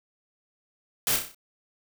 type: noise with echo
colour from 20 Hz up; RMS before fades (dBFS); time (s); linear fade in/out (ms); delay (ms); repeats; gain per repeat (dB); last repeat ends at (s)
white; -25; 1.07-1.16; 0; 31; 6; -5; 1.346
effects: none